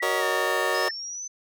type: tone with pitch glide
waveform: sine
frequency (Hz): 1949 to 1808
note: B6 to A6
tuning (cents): -23 to +47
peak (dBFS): -28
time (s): 0-0.91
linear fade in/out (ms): 5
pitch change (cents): -130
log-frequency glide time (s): 0.18-0.24
type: chord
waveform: 25% pulse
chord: D# minor seventh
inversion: first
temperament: just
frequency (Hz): 373.4 / 466.7 / 560 / 622.3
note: F#4 / A#4 / C#5 / D#5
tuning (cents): +16 / +2 / +18 / 0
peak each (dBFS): -26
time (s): 0.02-0.89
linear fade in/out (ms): 10
type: exponential sweep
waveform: sine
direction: up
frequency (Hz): 5040 to 6150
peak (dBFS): -32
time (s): 0.74-1.28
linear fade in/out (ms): 10
effects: none